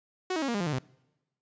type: tone with pitch steps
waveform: sawtooth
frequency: 370 / 318.4 / 274 / 235.8 / 202.9 / 174.62 / 150.27 / 129.31 Hz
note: F#4 / D#4 / C#4 / A#3 / G#3 / F3 / D3 / C3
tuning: 0 / +40 / -20 / +20 / -40 / 0 / +40 / -20 cents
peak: -24 dBFS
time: 0.3-0.788 s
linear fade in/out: 5 ms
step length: 61 ms
effects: noise-tail reverb RT60 1.0 s tail -25 dB re dry + resampled to 16000 Hz